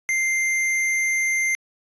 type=tone; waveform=square; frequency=2093 Hz; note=C7; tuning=in tune; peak=-20 dBFS; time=0.09-1.55 s; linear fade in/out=0 ms; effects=resampled to 22050 Hz